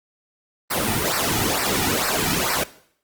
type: noise with flanger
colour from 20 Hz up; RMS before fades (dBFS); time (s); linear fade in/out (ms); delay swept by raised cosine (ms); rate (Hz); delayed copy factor
pink; -22; 0.7-2.64; 10; 0.29 to 1.89; 2.2; -0.9
effects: noise-tail reverb RT60 0.6 s tail -17 dB re dry + Opus 32 kbps